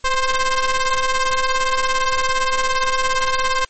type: ring-modulated tone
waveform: sawtooth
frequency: 523.3 Hz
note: C5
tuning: in tune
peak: -9 dBFS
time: 0.04-3.65 s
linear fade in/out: 5 ms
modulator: 532 Hz
effects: white hiss -54 dBFS RMS until 3.69 s + MP3 32 kbps